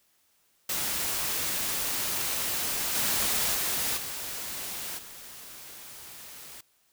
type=noise with level steps; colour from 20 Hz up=white; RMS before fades=-30 / -27 / -29 / -36 / -45 dBFS; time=0.69-6.61 s; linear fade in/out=5 ms; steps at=2.94 / 3.54 / 3.96 / 4.97 s; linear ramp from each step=20 ms; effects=white hiss -68 dBFS RMS until 6.92 s